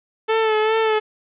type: tone with vibrato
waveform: sawtooth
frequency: 437.8 Hz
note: A4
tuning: 9 cents flat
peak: -12 dBFS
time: 0.28-1 s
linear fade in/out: 20 ms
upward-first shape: sine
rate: 2.5 Hz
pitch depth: 34 cents each way
effects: resampled to 8000 Hz + 8-bit